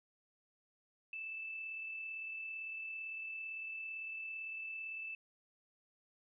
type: tone with amplitude modulation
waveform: sine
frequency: 2637 Hz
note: E7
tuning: in tune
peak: -40 dBFS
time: 1.13-5.15 s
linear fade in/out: 2 ms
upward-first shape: sine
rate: 37.8 Hz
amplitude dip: 30%
effects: none